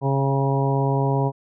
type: harmonic tone with a mistuned harmonic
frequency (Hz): 137.1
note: C#3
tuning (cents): -19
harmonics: 1 / 2 / 3 / 4 / 5 / 6 / 7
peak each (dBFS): -20 / -28 / -26 / -30 / -30 / -31 / -28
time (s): 0.01-1.32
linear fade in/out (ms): 50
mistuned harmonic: 6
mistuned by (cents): -17
effects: none